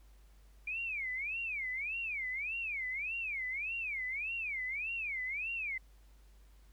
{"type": "tone with vibrato", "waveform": "sine", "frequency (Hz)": 2349, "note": "D7", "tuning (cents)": 0, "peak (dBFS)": -35, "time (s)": [0.67, 5.78], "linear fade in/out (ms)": 5, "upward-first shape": "sine", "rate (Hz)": 1.7, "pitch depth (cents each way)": 280, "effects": ["added 50 Hz sine -57 dBFS peak until 6.72 s", "pink hiss -70 dBFS RMS until 6.72 s"]}